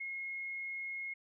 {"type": "tone", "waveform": "sine", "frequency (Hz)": 2159, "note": "C#7", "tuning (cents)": -46, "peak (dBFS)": -38, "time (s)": [0, 1.14], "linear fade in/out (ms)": 10, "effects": []}